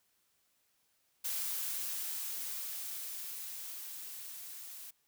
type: noise with level ramp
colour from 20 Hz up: blue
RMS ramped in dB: -36 to -48 dBFS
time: 1.24-4.91 s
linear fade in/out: 10 ms
effects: white hiss -75 dBFS RMS until 5.07 s